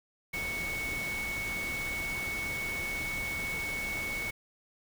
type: tone in noise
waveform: sine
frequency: 2217 Hz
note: C#7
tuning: in tune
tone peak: -33 dBFS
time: 0.33-4.31 s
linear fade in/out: 10 ms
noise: pink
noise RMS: -40 dBFS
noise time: 0.33-4.31 s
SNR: +4 dB
effects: none